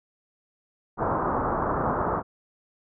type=low-pass noise; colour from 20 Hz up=white; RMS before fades=-26 dBFS; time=0.97-2.23 s; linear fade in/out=50 ms; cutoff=1300 Hz; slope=48 dB/octave; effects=none